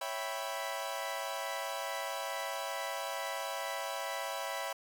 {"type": "chord", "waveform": "sawtooth", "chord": "C# half-diminished seventh", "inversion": "none", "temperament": "equal", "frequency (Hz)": [554.4, 659.3, 784, 987.8], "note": ["C#5", "E5", "G5", "B5"], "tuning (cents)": [0, 0, 0, 0], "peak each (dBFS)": [-38, -37, -39, -37], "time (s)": [0.01, 4.73], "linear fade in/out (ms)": 5, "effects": []}